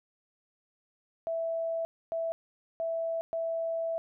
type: tone bursts at uneven times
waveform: sine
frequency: 659.3 Hz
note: E5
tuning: in tune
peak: -29 dBFS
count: 4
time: 1.27-1.85 / 2.12-2.32 / 2.8-3.21 / 3.33-3.98 s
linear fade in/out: 0 ms
effects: none